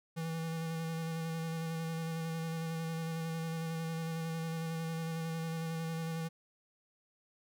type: tone with vibrato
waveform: square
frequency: 163.3 Hz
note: E3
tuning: 16 cents flat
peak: -36 dBFS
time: 0.16-6.29 s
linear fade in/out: 20 ms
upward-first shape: square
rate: 11 Hz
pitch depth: 15 cents each way
effects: none